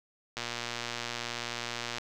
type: click train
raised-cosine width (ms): 0.2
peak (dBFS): -17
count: 193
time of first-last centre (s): 0.37-1.983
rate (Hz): 119
effects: none